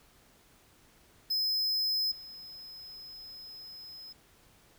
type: tone with level steps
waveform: square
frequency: 5100 Hz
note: D#8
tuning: 42 cents sharp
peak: -28 / -45 dBFS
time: 1.3-4.13 s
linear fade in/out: 10 ms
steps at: 2.11 s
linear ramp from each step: 10 ms
effects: pink hiss -62 dBFS RMS until 4.78 s